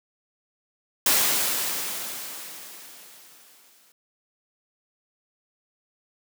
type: noise with exponential decay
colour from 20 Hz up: white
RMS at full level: -19 dBFS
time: 1.06-3.92 s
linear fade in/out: 2 ms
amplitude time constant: 620 ms
effects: high-pass 200 Hz 12 dB/octave